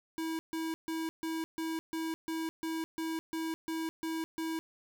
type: tone bursts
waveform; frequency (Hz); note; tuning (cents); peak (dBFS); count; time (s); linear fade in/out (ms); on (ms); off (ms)
square; 323.5; E4; -32; -34; 13; 0.18-4.59; 0; 210; 140
effects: none